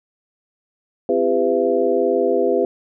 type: tone cluster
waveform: sine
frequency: 259.5 / 341.6 / 402.1 / 504 / 672 Hz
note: C4 / F4 / G4 / B4 / E5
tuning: -14 / -38 / +44 / +35 / +33 cents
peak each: -25 / -23 / -19 / -19 / -24 dBFS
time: 1.09-2.65 s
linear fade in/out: 2 ms
effects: none